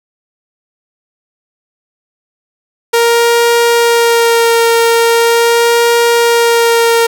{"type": "tone with vibrato", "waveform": "sawtooth", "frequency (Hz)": 466.2, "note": "A#4", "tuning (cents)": 0, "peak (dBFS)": -3, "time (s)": [2.93, 7.07], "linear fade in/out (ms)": 10, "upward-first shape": "sine", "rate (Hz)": 0.41, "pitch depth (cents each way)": 15, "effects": []}